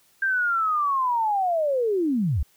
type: linear sweep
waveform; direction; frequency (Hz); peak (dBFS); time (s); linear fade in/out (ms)
sine; down; 1595 to 54.9; -20; 0.22-2.43; 5
effects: white hiss -61 dBFS RMS until 2.56 s